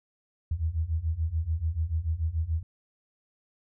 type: beating tone pair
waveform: sine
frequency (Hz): 77.1 / 84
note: D#2 / E2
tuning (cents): -15 / +33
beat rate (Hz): 6.9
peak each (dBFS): -30 / -28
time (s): 0.51-2.63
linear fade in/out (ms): 5
effects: none